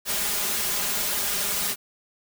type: noise with comb filter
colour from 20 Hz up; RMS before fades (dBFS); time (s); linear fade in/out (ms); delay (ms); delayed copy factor
white; -26; 0.05-1.76; 50; 4.9; +1
effects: none